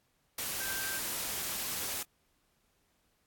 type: tone in noise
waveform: sine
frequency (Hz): 1568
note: G6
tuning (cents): 0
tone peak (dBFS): -38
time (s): 0.6-0.99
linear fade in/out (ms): 5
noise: white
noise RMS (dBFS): -36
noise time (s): 0.38-2.03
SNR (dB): -5
effects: pink hiss -74 dBFS RMS until 3.26 s + AAC 64 kbps